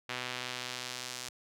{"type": "tone with band-pass filter sweep", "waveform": "sawtooth", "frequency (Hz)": 125.2, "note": "B2", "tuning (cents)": 24, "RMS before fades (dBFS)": -40, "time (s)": [0.09, 1.29], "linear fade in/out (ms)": 5, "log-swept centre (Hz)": [2600, 6300], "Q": 0.97, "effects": []}